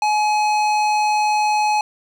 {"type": "tone with hard clipping", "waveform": "sine", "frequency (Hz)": 846, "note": "G#5", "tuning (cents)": 32, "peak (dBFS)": -17, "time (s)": [0.02, 1.81], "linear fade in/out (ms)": 2, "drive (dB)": 14, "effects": []}